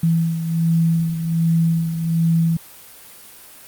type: beating tone pair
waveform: sine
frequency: 164.81 / 166.11 Hz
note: E3 / E3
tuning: 0 / +14 cents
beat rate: 1.3 Hz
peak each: -16 / -23 dBFS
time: 0.03-2.57 s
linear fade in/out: 5 ms
effects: white hiss -42 dBFS RMS until 3.67 s + Opus 32 kbps